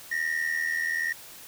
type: ring-modulated tone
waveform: triangle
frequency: 1864.7 Hz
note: A#6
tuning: in tune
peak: -21 dBFS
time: 0.11-1.13 s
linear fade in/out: 10 ms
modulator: 40.3 Hz
effects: white hiss -46 dBFS RMS until 1.47 s